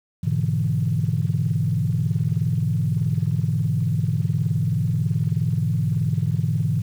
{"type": "chord", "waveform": "sine", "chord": "E dominant seventh", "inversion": "first", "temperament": "equal with one note detuned", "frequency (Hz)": [103.83, 123.47, 146.83, 165.48], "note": ["G#2", "B2", "D3", "E3"], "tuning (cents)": [0, 0, 0, 7], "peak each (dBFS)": -24, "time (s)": [0.23, 6.82], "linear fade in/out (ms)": 10, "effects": ["tanh soft clip ceiling -10 dBFS", "8-bit"]}